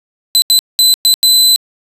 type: tone bursts at uneven times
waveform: sawtooth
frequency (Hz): 4027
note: B7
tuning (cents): +33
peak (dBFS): -3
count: 5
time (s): 0.35-0.42 / 0.5-0.59 / 0.79-0.94 / 1.05-1.14 / 1.23-1.56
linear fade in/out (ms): 0
effects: resampled to 32000 Hz